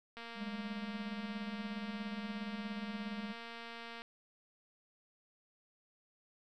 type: click train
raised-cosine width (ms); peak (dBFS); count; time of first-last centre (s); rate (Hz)
0.3; -32; 894; 0.17-4.019; 232
type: tone with tremolo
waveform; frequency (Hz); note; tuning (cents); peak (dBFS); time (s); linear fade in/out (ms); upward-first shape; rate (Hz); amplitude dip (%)
triangle; 207.4; G#3; -2; -35; 0.35-3.35; 50; sine; 17; 70
effects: none